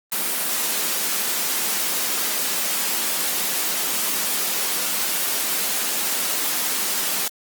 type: high-pass noise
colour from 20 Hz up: white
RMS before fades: -23 dBFS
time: 0.12-7.28 s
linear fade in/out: 2 ms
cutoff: 170 Hz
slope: 48 dB/octave
effects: Opus 24 kbps